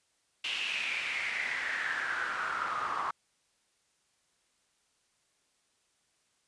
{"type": "noise with band-pass filter sweep", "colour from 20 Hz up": "pink", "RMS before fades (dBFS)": -34, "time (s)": [0.44, 3.11], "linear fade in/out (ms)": 5, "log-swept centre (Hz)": [2900, 1100], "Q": 5.9, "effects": ["white hiss -73 dBFS RMS until 6.47 s", "resampled to 22050 Hz"]}